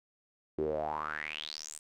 sawtooth tone with band-pass filter sweep, 76.5 Hz, D#2, 29 cents flat, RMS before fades -37 dBFS, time 0.58-1.79 s, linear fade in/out 5 ms, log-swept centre 350 to 8900 Hz, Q 7.9, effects none

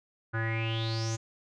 square tone with low-pass filter sweep, 112.7 Hz, A2, 42 cents sharp, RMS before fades -31 dBFS, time 0.33-1.17 s, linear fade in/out 20 ms, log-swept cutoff 1500 to 6800 Hz, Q 9, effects none

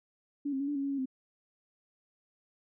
sine tone with pitch steps, 286 / 268 / 280.2 / 291.2 / 276.2 / 278.6 / 276.8 / 261.3 Hz, D4 / C4 / C#4 / D4 / C#4 / C#4 / C#4 / C4, -46 / +42 / +19 / -15 / -6 / +9 / -2 / -2 cents, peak -30 dBFS, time 0.45-1.058 s, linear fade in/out 10 ms, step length 76 ms, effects none

